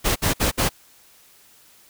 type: noise bursts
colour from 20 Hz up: pink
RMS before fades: -20 dBFS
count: 4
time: 0.04-0.694 s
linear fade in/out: 20 ms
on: 120 ms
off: 58 ms
effects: white hiss -53 dBFS RMS until 1.89 s